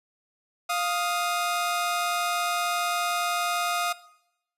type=tone pair together; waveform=sawtooth; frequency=701 / 1244.5 Hz; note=F5 / D#6; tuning=+6 / 0 cents; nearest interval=minor seventh; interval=994 cents; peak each=-24 dBFS; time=0.69-3.93 s; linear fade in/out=10 ms; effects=noise-tail reverb RT60 0.8 s tail -18 dB re dry + resampled to 32000 Hz